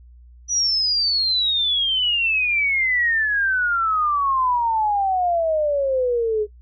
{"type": "exponential sweep", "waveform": "sine", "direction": "down", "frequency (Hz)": [5920, 415.3], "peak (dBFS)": -17, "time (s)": [0.48, 6.47], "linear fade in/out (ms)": 50, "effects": ["noise-tail reverb RT60 0.1 s tail -21 dB re dry", "added 60 Hz sine -43 dBFS peak until 6.61 s"]}